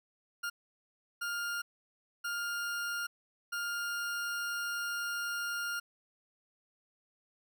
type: tone bursts at uneven times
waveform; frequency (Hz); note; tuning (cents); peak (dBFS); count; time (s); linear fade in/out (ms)
40% pulse; 1408; F6; +14; -33; 4; 0.43-0.5 / 1.21-1.62 / 2.24-3.07 / 3.52-5.8; 10
effects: none